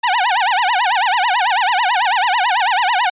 sawtooth tone with vibrato, 847 Hz, G#5, 34 cents sharp, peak -9 dBFS, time 0.03-3.1 s, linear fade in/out 10 ms, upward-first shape sine, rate 9.1 Hz, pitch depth 280 cents each way, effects resampled to 8000 Hz

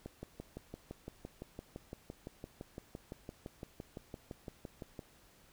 click train, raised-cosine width 2 ms, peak -30 dBFS, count 30, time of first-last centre 0.06-4.992 s, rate 5.88 Hz, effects pink hiss -64 dBFS RMS until 5.52 s

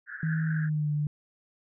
pink band-pass noise, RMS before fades -40 dBFS, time 0.06-0.7 s, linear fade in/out 50 ms, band 1500 to 1700 Hz, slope 96 dB/octave
sine tone with pitch glide, 159.2 to 148.54 Hz, D#3 to D3, +40 to +20 cents, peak -25 dBFS, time 0.23-1.07 s, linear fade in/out 2 ms, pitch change -120 cents, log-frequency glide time 0.47-0.91 s
effects none

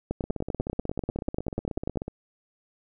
two click trains, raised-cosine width 2 ms, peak -19 / -14 dBFS, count 31 / 20, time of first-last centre 0.24-2.08 / 0.11-1.973 s, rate 16.3 / 10.2 Hz, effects none

